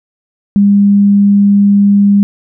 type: tone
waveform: sine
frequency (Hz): 201.6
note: G3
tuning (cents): +49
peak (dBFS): -4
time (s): 0.56-2.23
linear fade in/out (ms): 0
effects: none